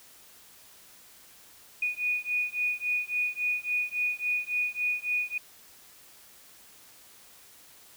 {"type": "beating tone pair", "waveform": "sine", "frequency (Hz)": [2465, 2468.6], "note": ["D#7", "D#7"], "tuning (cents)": [-17, -14], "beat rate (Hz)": 3.6, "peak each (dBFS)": -30, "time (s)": [1.82, 5.38], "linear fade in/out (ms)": 5, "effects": ["white hiss -54 dBFS RMS until 7.96 s"]}